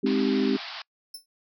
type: chord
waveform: sine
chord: Ab major seventh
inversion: none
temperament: equal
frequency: 207.7 / 261.6 / 311.1 / 392 Hz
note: Ab3 / C4 / Eb4 / G4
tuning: 0 / 0 / 0 / 0 cents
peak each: -27 / -24 / -30 / -27 dBFS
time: 0.03-0.57 s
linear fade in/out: 10 ms
type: band-pass noise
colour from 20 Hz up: white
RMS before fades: -38 dBFS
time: 0.06-0.82 s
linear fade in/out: 2 ms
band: 640 to 5100 Hz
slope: 96 dB/octave
type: tone with exponential decay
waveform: sawtooth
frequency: 5300 Hz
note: E8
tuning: 9 cents sharp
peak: -31 dBFS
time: 1.14-1.26 s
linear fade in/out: 5 ms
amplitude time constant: 24 ms
effects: noise-tail reverb RT60 0.1 s tail -26 dB re dry